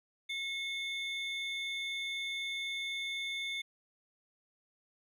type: tone pair together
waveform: triangle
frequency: 2180 / 3548 Hz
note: C#7 / A7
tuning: -29 / +14 cents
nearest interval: minor sixth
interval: 843 cents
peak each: -36 / -37 dBFS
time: 0.29-3.62 s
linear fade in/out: 10 ms
effects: none